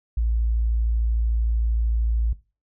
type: tone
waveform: sine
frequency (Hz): 56.6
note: A1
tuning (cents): +50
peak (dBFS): -19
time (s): 0.17-2.33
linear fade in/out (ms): 5
effects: noise-tail reverb RT60 0.3 s tail -17 dB re dry